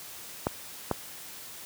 clicks, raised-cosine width 1 ms, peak -11 dBFS, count 2, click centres 0.469 / 0.913 s, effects white hiss -44 dBFS RMS until 1.65 s + high-pass 60 Hz 12 dB/octave

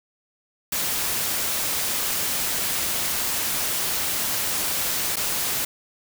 white noise with dropouts, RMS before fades -25 dBFS, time 0.72-5.65 s, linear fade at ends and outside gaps 5 ms, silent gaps 5.159-5.167 s, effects none

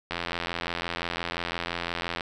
click train, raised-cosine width 0.3 ms, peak -13 dBFS, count 181, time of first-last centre 0.11-2.208 s, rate 85.8 Hz, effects none

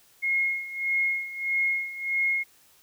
sine tone with tremolo, 2155 Hz, C#7, 49 cents flat, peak -21 dBFS, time 0.22-2.44 s, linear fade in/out 20 ms, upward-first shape sine, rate 1.6 Hz, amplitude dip 80%, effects white hiss -59 dBFS RMS until 2.82 s

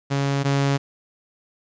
sawtooth tone pair in turn, 139.3 / 139.3 Hz, C#3 / C#3, +9 / +9 cents, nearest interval unison, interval 0 cents, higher neither, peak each -16 / -14 dBFS, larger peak second, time 0.1-0.44 / 0.44-0.78 s, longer neither, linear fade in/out 20 ms, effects resampled to 16000 Hz + 9-bit

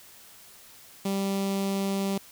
sawtooth tone with notch filter, 196 Hz, G3, in tune, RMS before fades -28 dBFS, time 1.05-2.18 s, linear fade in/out 5 ms, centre 1600 Hz, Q 1.2, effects white hiss -51 dBFS RMS until 2.31 s

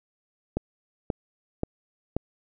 click train, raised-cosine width 2 ms, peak -12 dBFS, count 4, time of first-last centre 0.57-2.166 s, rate 1.88 Hz, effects none

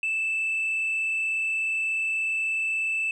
sine tone with frequency modulation, 2638 Hz, E7, 1 cent sharp, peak -22 dBFS, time 0.03-3.11 s, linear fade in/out 2 ms, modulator 36.6 Hz, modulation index 0.57, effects tanh soft clip ceiling -22 dBFS

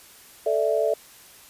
sine chord, A suspended fourth, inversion none, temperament equal, 440 / 587.3 / 659.3 Hz, A4 / D5 / E5, 0 / 0 / 0 cents, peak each -24 dBFS, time 0.46-0.94 s, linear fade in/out 5 ms, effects white hiss -49 dBFS RMS until 1.49 s + resampled to 32000 Hz

